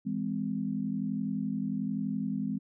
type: chord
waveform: sine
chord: E augmented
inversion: none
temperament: just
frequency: 164.81 / 206 / 257.5 Hz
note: E3 / G#3 / B#3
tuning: 0 / -14 / -28 cents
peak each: -37 / -32 / -34 dBFS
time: 0.05-2.59 s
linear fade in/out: 20 ms
effects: none